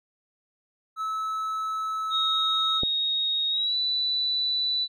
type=tone; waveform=triangle; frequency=1300 Hz; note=E6; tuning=24 cents flat; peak=-25 dBFS; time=0.96-2.82 s; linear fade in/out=50 ms
type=tone with pitch glide; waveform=sine; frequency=3749 to 3972 Hz; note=A#7 to B7; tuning=+9 to +9 cents; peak=-23 dBFS; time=2.1-4.88 s; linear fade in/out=50 ms; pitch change=+100 cents; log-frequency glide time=3.5-3.76 s
type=click; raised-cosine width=2 ms; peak=-16 dBFS; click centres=2.834 s
effects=none